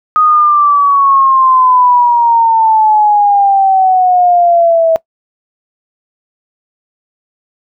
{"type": "exponential sweep", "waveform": "sine", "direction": "down", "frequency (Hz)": [1250, 648], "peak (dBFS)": -5, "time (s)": [0.16, 4.96], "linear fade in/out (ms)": 0, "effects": ["noise-tail reverb RT60 0.1 s tail -21 dB re dry"]}